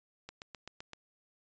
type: click train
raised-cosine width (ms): 0.2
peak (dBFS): -27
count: 6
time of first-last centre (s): 0.29-0.934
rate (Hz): 7.77
effects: resampled to 16000 Hz